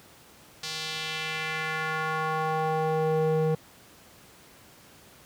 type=tone with band-pass filter sweep; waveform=square; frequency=157.6 Hz; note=D#3; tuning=23 cents sharp; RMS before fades=-28 dBFS; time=0.63-3.55 s; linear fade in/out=5 ms; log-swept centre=4700 to 360 Hz; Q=1.7; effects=pink hiss -53 dBFS RMS until 5.25 s + high-pass 80 Hz 12 dB/octave